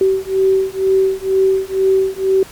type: beating tone pair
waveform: sine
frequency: 382 / 384.1 Hz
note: G4 / G4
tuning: -45 / -35 cents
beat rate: 2.1 Hz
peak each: -15 dBFS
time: 0.01-2.43 s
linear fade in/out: 2 ms
effects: pink hiss -38 dBFS RMS until 2.51 s + Opus 48 kbps